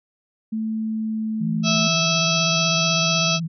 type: tone with pitch glide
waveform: sine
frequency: 220 to 218 Hz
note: A3 to A3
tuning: 0 to -16 cents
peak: -22 dBFS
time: 0.52-1.88 s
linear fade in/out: 10 ms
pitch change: -16 cents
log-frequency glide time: 0.77-1.68 s
type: tone with vibrato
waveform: sine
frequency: 164.81 Hz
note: E3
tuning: in tune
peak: -23 dBFS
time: 1.4-3.48 s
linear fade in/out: 20 ms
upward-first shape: square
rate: 16 Hz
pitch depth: 49 cents each way
type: harmonic tone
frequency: 655 Hz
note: E5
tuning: 11 cents flat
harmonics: 1 / 2 / 4 / 5 / 6 / 7 / 8 / 9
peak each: -27 / -27 / -24 / -27 / -27 / -29 / -27 / -27 dBFS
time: 1.63-3.4 s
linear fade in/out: 50 ms
effects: none